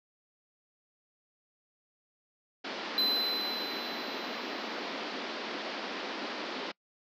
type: band-pass noise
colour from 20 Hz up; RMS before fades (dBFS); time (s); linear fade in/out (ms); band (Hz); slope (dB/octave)
pink; -38; 2.64-6.72; 10; 220 to 5000; 48
type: tone with exponential decay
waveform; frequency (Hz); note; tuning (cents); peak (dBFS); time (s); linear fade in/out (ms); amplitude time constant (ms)
triangle; 4038; B7; +38; -23; 2.98-5.15; 1; 470
effects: noise-tail reverb RT60 0.1 s tail -26 dB re dry